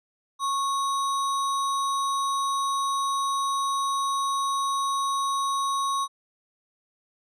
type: tone with sample-and-hold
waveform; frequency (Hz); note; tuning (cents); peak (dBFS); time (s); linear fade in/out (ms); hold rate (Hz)
sine; 1100; C#6; -14; -23; 0.39-6.08; 50; 4900
effects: resampled to 24000 Hz